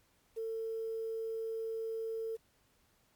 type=tone with quantisation; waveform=sine; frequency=450 Hz; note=A4; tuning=39 cents sharp; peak=-35 dBFS; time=0.36-2.37 s; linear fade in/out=20 ms; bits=10; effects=pink hiss -71 dBFS RMS until 3.15 s + MP3 96 kbps